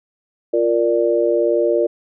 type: chord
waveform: sine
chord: Bb major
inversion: second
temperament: equal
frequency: 349.2 / 466.2 / 587.3 Hz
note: F4 / Bb4 / D5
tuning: 0 / 0 / 0 cents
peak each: -18 dBFS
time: 0.53-1.87 s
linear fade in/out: 10 ms
effects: none